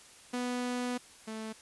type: tone pair in turn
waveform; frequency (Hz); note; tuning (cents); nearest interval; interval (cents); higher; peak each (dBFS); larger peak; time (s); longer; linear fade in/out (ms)
sawtooth; 246.9 / 219.8; B3 / A3; 0 / -2; major second; 202; first; -28 / -34; first; 0.33-0.98 / 1.27-1.53; first; 10
effects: white hiss -55 dBFS RMS until 1.61 s + resampled to 24000 Hz